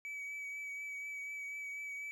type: tone with vibrato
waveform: triangle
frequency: 2282 Hz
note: C#7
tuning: 50 cents sharp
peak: -39 dBFS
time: 0.05-2.11 s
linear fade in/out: 0 ms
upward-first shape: triangle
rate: 4.1 Hz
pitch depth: 22 cents each way
effects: none